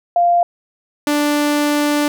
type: tone pair in turn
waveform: sine / sawtooth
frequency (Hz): 696 / 293.9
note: F5 / D4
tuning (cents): -6 / +1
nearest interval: octave + minor third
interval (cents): 1493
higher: first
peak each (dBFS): -10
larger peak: neither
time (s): 0.16-0.43 / 1.07-2.08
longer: second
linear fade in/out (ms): 2
effects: none